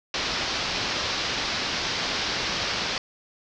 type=low-pass noise; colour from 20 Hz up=white; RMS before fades=-28 dBFS; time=0.14-2.98 s; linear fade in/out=2 ms; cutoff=5500 Hz; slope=48 dB/octave; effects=none